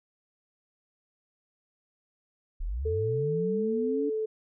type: linear sweep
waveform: sine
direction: up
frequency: 30.64 to 293.7 Hz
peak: -29 dBFS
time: 2.6-4.1 s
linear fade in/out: 10 ms
type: tone with pitch glide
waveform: sine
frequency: 440 to 436.2 Hz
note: A4 to A4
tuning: 0 to -15 cents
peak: -27 dBFS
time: 2.85-4.26 s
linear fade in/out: 10 ms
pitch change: -15 cents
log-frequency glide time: 3.76-4.02 s
effects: none